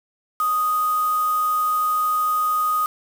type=tone with quantisation; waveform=sine; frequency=1244.5 Hz; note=D#6; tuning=in tune; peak=-18 dBFS; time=0.4-2.86 s; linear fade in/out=2 ms; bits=5; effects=none